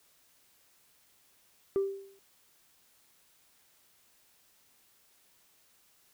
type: tone with exponential decay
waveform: sine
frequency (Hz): 392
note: G4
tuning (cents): 0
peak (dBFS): -21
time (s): 1.76-2.19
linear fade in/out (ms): 0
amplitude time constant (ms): 92
effects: tanh soft clip ceiling -23 dBFS + white hiss -66 dBFS RMS until 6.13 s